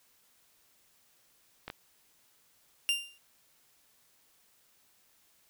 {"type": "clicks", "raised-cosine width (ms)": 0.3, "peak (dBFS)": -23, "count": 2, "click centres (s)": [1.68, 1.701]}
{"type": "tone with exponential decay", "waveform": "40% pulse", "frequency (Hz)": 2791, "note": "F7", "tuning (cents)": -2, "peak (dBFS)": -22, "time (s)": [2.89, 3.18], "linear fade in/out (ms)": 0, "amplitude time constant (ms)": 63}
{"effects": ["white hiss -67 dBFS RMS until 5.49 s"]}